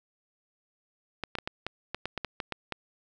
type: clicks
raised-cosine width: 0.3 ms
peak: -16 dBFS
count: 12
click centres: 1.237 / 1.353 / 1.386 / 1.475 / 1.666 / 1.946 / 2.056 / 2.177 / 2.247 / 2.402 / 2.523 / 2.723 s
effects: none